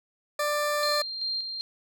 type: tone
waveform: 20% pulse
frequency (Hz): 591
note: D5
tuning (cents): +11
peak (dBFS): -20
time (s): 0.39-1.02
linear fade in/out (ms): 5
type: tone with tremolo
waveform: sine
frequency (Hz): 4186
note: C8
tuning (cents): 0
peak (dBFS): -27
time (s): 0.83-1.61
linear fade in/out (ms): 0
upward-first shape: square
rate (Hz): 2.6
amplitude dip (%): 45
effects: none